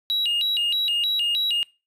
triangle tone with vibrato, 3322 Hz, G#7, in tune, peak -18 dBFS, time 0.1-1.63 s, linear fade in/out 0 ms, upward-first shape square, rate 3.2 Hz, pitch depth 270 cents each way, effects noise-tail reverb RT60 0.3 s tail -24 dB re dry + tanh soft clip ceiling -15 dBFS

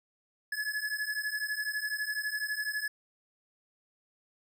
square beating tone pair, 1700 / 1712 Hz, G#6 / A6, +40 / -48 cents, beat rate 12 Hz, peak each -36 / -35 dBFS, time 0.52-2.88 s, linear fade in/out 5 ms, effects none

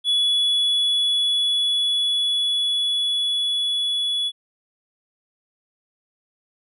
triangle tone with level ramp, 3400 Hz, G#7, 40 cents sharp, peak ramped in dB -15 to -19 dBFS, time 0.04-4.32 s, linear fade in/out 50 ms, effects resampled to 32000 Hz

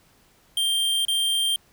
square tone with dropouts, 3173 Hz, G7, 20 cents sharp, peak -21 dBFS, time 0.57-1.56 s, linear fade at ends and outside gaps 2 ms, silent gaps 1.051-1.082 s, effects pink hiss -59 dBFS RMS until 1.72 s

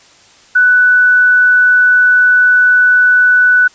sine tone, 1488 Hz, F#6, 9 cents sharp, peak -5 dBFS, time 0.55-3.68 s, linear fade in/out 10 ms, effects white hiss -44 dBFS RMS until 3.74 s + resampled to 16000 Hz

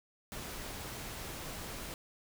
pink noise, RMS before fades -43 dBFS, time 0.32-1.94 s, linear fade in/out 0 ms, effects none

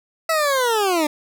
20% pulse linear sweep, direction down, 659.3 to 290.5 Hz, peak -12 dBFS, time 0.29-1.07 s, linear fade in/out 5 ms, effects none

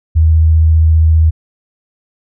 sine tone with vibrato, 79.8 Hz, D#2, 44 cents sharp, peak -5 dBFS, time 0.15-1.31 s, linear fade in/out 20 ms, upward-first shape square, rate 15 Hz, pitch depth 11 cents each way, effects none

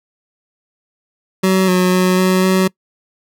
25% pulse tone with pitch steps, 188.6 / 182.5 / 183.7 / 185.8 / 187.6 Hz, F#3 / F#3 / F#3 / F#3 / F#3, +33 / -24 / -12 / +7 / +24 cents, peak -7 dBFS, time 1.43-2.68 s, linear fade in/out 10 ms, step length 250 ms, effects noise-tail reverb RT60 0.1 s tail -24 dB re dry

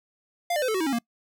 square tone with pitch steps, 698.5 / 597.6 / 511.3 / 437.5 / 374.3 / 320.3 / 274 / 234.4 Hz, F5 / D5 / C5 / A4 / F#4 / E4 / C#4 / A#3, 0 / +30 / -40 / -10 / +20 / -50 / -20 / +10 cents, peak -24 dBFS, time 0.5-0.988 s, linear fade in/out 5 ms, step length 61 ms, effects noise-tail reverb RT60 0.1 s tail -25 dB re dry

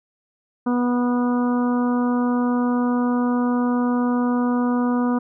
harmonic tone, 244.8 Hz, B3, 15 cents flat, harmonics 1 / 2 / 3 / 4 / 5 / 6, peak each -18 / -28 / -32 / -30 / -32 / -38 dBFS, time 0.66-5.19 s, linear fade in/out 10 ms, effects none

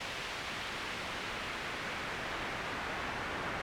brown noise with band-pass filter sweep, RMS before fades -39 dBFS, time 0-3.62 s, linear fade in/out 10 ms, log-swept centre 2900 to 1600 Hz, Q 0.97, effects none

